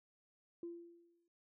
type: tone with exponential decay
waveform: sine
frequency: 341.8 Hz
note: F4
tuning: 37 cents flat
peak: -40 dBFS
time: 0.63-1.28 s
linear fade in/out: 2 ms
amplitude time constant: 140 ms
effects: noise-tail reverb RT60 0.1 s tail -25 dB re dry + tanh soft clip ceiling -36 dBFS